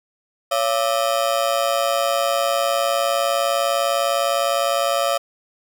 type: ring-modulated tone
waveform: 30% pulse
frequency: 620 Hz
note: D#5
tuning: 6 cents flat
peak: -12 dBFS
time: 0.51-5.18 s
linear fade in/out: 10 ms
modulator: 59.9 Hz
effects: none